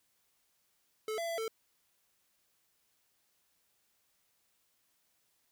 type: tone with pitch steps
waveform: square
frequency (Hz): 434 / 674 / 669 / 446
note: A4 / E5 / E5 / A4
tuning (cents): -24 / +38 / +25 / +23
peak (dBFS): -35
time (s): 1.08-1.48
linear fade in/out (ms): 2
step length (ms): 100
effects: white hiss -75 dBFS RMS until 5.51 s